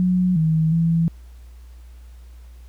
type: tone with pitch steps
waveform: sine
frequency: 182.1 / 159.2 / 165.6 Hz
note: F#3 / D#3 / E3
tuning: -27 / +40 / +8 cents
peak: -15 dBFS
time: 0-1.08 s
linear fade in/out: 0 ms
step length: 360 ms
effects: added 60 Hz sine -39 dBFS peak until 2.68 s + pink hiss -58 dBFS RMS until 2.68 s